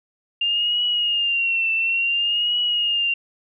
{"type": "tone with vibrato", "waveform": "sine", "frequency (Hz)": 2794, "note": "F7", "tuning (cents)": 0, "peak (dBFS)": -18, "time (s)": [0.41, 3.14], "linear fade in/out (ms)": 5, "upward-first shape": "triangle", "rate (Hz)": 0.57, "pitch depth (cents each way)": 83, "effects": []}